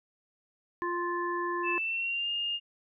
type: harmonic tone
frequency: 349.2 Hz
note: F4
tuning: in tune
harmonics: 1 / 3 / 5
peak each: -33 / -32 / -37 dBFS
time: 0.82-1.78 s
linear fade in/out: 0 ms
type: tone with pitch glide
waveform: sine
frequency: 2637 to 2826 Hz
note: E7 to F7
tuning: 0 to +20 cents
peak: -29 dBFS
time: 1.63-2.6 s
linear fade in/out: 50 ms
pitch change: +120 cents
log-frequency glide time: 1.77-2.3 s
effects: none